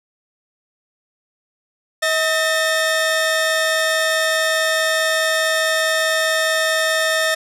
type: tone pair together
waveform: sawtooth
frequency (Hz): 637.9 / 1809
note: D#5 / A6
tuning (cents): +43 / +48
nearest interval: octave + tritone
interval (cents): 1805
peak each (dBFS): -15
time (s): 2.02-7.35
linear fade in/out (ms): 10
effects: low-pass 12000 Hz 12 dB/octave